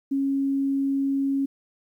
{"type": "tone", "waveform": "sine", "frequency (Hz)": 274.4, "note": "C#4", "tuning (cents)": -17, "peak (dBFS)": -21, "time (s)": [0.11, 1.46], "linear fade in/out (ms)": 10, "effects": ["10-bit"]}